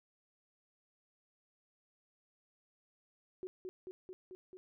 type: tone with echo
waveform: sine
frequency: 370 Hz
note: F#4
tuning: in tune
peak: -39 dBFS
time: 3.43-3.47 s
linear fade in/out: 0 ms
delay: 220 ms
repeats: 5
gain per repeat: -2 dB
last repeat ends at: 4.57 s
effects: none